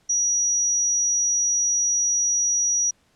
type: tone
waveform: sine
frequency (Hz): 5800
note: F#8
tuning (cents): -35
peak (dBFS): -18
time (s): 0.09-2.91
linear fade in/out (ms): 10
effects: pink hiss -63 dBFS RMS until 3.15 s + low-pass 9000 Hz 12 dB/octave